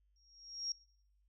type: tone with exponential growth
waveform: sine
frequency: 5588 Hz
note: F8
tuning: in tune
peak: -33 dBFS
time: 0.16-0.72 s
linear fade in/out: 2 ms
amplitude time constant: 120 ms
effects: noise-tail reverb RT60 0.7 s tail -24 dB re dry + added 50 Hz sine -70 dBFS peak until 1.28 s

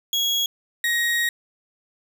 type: tone pair in turn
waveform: 35% pulse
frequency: 3322 / 1885 Hz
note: G#7 / A#6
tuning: 0 / +19 cents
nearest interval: minor seventh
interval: 981 cents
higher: first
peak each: -18 dBFS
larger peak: neither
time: 0.13-0.46 / 0.84-1.29 s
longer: second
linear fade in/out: 2 ms
effects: none

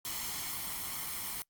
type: noise with comb filter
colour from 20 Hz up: white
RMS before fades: -38 dBFS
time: 0.05-1.42 s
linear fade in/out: 0 ms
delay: 0.94 ms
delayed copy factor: +0.55
effects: noise-tail reverb RT60 0.1 s tail -25 dB re dry + Opus 48 kbps

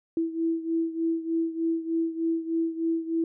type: beating tone pair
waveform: sine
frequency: 328 / 331.3 Hz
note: E4 / E4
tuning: -9 / +9 cents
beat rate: 3.3 Hz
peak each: -26 / -30 dBFS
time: 0.17-3.24 s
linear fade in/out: 2 ms
effects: none

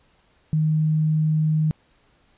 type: tone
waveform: sine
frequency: 155.56 Hz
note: D#3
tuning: in tune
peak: -17 dBFS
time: 0.53-1.71 s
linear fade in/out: 0 ms
effects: pink hiss -61 dBFS RMS until 2.37 s + resampled to 8000 Hz

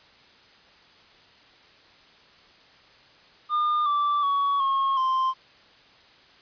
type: tone with pitch steps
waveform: triangle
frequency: 1210 / 1166.8 / 1125.1 / 1084.9 / 1046.1 Hz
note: D#6 / D6 / C#6 / C#6 / C6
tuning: -49 / -12 / +25 / -38 / -1 cents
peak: -19 dBFS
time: 3.49-5.34 s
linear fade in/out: 50 ms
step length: 370 ms
effects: white hiss -54 dBFS RMS until 6.41 s + resampled to 11025 Hz

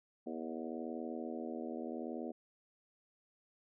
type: harmonic tone with a mistuned harmonic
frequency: 80.7 Hz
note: E2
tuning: 36 cents flat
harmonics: 3 / 4 / 5 / 6 / 7 / 8 / 9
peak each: -43 / -45 / -47 / -49 / -50 / -51 / -52 dBFS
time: 0.26-2.32 s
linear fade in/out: 10 ms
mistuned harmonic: 8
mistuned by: -36 cents
effects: none

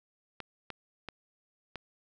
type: clicks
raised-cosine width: 0.3 ms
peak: -23 dBFS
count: 4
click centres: 0.403 / 0.703 / 1.087 / 1.757 s
effects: none

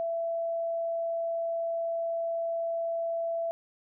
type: tone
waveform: sine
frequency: 668 Hz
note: E5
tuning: 23 cents sharp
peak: -28 dBFS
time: 0-3.51 s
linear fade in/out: 0 ms
effects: none

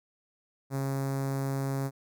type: tone with notch filter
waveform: sawtooth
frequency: 136.3 Hz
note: C#3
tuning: 29 cents flat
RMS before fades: -31 dBFS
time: 0.7-1.91 s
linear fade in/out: 50 ms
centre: 3000 Hz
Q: 0.57
effects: none

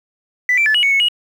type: tone with pitch steps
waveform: sine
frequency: 1987 / 2342 / 1735 / 2915 / 2220 / 2200 / 2897 Hz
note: B6 / D7 / A6 / F#7 / C#7 / C#7 / F#7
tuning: +10 / -5 / -25 / -26 / +2 / -14 / -37 cents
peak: -10 dBFS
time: 0.49-1.085 s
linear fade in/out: 2 ms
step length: 85 ms
effects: tanh soft clip ceiling -8 dBFS + 7-bit

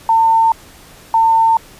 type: tone pair in turn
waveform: sine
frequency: 902 / 902 Hz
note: A5 / A5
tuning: +43 / +43 cents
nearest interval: unison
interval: 0 cents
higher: neither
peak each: -8 dBFS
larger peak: neither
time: 0.09-0.52 / 1.14-1.57 s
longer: neither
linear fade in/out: 2 ms
effects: pink hiss -41 dBFS RMS until 1.79 s + resampled to 32000 Hz

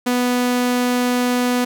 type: tone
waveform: sawtooth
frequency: 246.9 Hz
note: B3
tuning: in tune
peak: -12 dBFS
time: 0.06-1.65 s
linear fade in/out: 10 ms
effects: none

